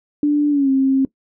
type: tone with pitch glide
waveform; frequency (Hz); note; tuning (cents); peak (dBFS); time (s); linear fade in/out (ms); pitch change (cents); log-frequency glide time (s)
sine; 293.7 to 267.8; D4 to C4; 0 to +40; -12; 0.23-1.05; 2; -160; 0.5-0.7
effects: noise-tail reverb RT60 0.1 s tail -19 dB re dry